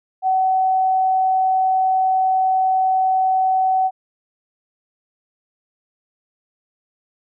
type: tone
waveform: sine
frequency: 755 Hz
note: F#5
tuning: 35 cents sharp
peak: -14 dBFS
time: 0.22-3.91 s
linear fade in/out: 50 ms
effects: none